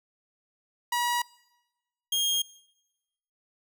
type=tone pair in turn; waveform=sawtooth; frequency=963 / 3239 Hz; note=B5 / G#7; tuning=-44 / -44 cents; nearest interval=octave + major sixth; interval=2100 cents; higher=second; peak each=-21 dBFS; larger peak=neither; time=0.92-1.22 / 2.12-2.42 s; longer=neither; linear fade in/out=5 ms; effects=noise-tail reverb RT60 1.0 s tail -23 dB re dry